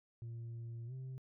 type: tone with pitch glide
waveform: sine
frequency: 116.2 to 130.43 Hz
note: A#2 to C3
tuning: -5 to -5 cents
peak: -40 dBFS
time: 0.22-1.18 s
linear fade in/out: 0 ms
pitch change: +200 cents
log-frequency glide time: 0.86-0.93 s
effects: tanh soft clip ceiling -42 dBFS